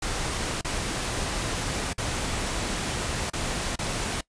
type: noise with dropouts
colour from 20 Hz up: pink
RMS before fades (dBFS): -29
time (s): 0.02-4.21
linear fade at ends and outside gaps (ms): 5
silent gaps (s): 0.612-0.646 / 1.932-1.98 / 3.301-3.333 / 3.758-3.789
effects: noise-tail reverb RT60 0.1 s tail -21 dB re dry + resampled to 22050 Hz